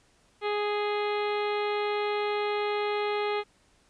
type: harmonic tone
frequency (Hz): 415.3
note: G#4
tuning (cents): 0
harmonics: 1 / 2 / 3 / 4 / 5 / 6 / 7 / 8 / 9 / 10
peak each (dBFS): -28 / -33 / -36 / -44 / -38 / -41 / -48 / -43 / -49 / -47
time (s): 0.41-3.44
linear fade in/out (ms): 50
effects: pink hiss -64 dBFS RMS until 3.89 s + resampled to 22050 Hz